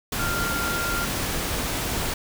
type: tone in noise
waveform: sine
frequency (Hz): 1392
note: F6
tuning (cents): -6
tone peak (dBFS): -27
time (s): 0.19-1.05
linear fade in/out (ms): 5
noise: pink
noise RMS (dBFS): -27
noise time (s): 0.12-2.14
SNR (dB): -3
effects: none